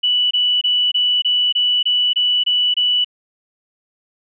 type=tone bursts; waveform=sine; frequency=2960 Hz; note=F#7; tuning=in tune; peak=-13 dBFS; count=10; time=0.03-3.046 s; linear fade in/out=10 ms; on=280 ms; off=24 ms; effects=none